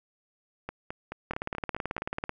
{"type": "two click trains", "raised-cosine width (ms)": 0.5, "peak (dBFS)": [-20, -16], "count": [7, 19], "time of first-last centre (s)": [[0.69, 1.98], [1.31, 2.294]], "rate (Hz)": [4.65, 18.3], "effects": []}